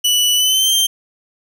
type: tone with pitch glide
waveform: sawtooth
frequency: 2960 to 3154 Hz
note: F#7 to G7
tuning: 0 to +10 cents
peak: -9 dBFS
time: 0.04-0.87 s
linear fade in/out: 10 ms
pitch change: +110 cents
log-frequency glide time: 0.35-0.72 s
effects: none